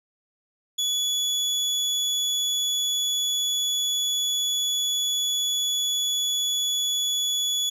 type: tone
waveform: 30% pulse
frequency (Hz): 3409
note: G#7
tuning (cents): +45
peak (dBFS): -20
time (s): 0.78-7.7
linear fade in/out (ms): 10
effects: resampled to 32000 Hz